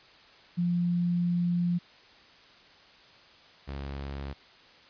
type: tone pair in turn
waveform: sine / sawtooth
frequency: 174.61 / 69.29 Hz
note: F3 / C#2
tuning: 0 / 0 cents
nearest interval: octave + major third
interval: 1600 cents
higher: first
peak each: -24 / -31 dBFS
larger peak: first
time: 0.57-1.79 / 3.67-4.34 s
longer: first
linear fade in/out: 20 ms
effects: white hiss -55 dBFS RMS until 4.89 s + resampled to 11025 Hz